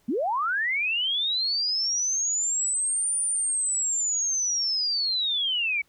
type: linear two-way sweep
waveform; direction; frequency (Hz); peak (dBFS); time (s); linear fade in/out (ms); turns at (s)
sine; up then down; 197.4 to 9397 to 2236; -23; 0.08-5.82; 10; 3.19
effects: pink hiss -65 dBFS RMS until 5.88 s